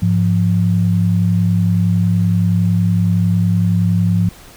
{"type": "tone pair together", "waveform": "sine", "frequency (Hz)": [103.83, 174.62], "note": ["G#2", "F3"], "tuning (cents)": [0, 0], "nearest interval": "major sixth", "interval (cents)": 900, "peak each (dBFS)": -14, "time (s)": [0.02, 4.29], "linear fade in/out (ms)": 5, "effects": ["pink hiss -41 dBFS RMS until 4.56 s"]}